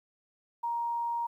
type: tone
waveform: sine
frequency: 939 Hz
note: A#5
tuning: 12 cents sharp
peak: -29 dBFS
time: 0.63-1.27 s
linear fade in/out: 10 ms
effects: 11-bit